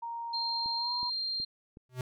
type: tone with pitch glide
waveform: sine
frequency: 932 to 975.5 Hz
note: A#5 to B5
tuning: -1 to -22 cents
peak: -35 dBFS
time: 0.02-1.1 s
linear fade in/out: 10 ms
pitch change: +79 cents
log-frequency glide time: 0.77-0.92 s
type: tone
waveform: sine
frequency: 4186 Hz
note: C8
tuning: in tune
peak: -31 dBFS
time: 0.33-1.45 s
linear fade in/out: 10 ms
type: click train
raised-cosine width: 3 ms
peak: -36 dBFS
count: 4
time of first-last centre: 0.66-1.771 s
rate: 2.7 Hz
type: tone with exponential growth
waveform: square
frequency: 126.9 Hz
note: B2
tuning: 47 cents sharp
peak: -30 dBFS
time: 1.89-2.01 s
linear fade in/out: 2 ms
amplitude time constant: 25 ms
effects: none